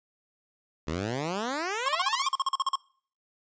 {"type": "exponential sweep", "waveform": "10% pulse", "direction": "up", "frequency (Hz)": [73.5, 1237], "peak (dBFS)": -21, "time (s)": [0.87, 2.28], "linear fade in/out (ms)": 10}
{"type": "tone bursts", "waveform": "square", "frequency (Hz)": 1078, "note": "C#6", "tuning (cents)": -49, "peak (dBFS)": -24, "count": 14, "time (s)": [1.86, 2.756], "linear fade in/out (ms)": 2, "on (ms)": 25, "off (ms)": 42}
{"effects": ["noise-tail reverb RT60 0.5 s tail -24 dB re dry", "resampled to 16000 Hz"]}